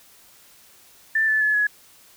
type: tone with pitch steps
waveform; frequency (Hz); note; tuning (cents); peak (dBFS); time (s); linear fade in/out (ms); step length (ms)
sine; 1773 / 1743.5 / 1714.6 / 1686.1; A6 / A6 / A6 / G#6; +13 / -16 / -45 / +26; -17; 1.15-1.67; 5; 130
effects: white hiss -52 dBFS RMS until 2.16 s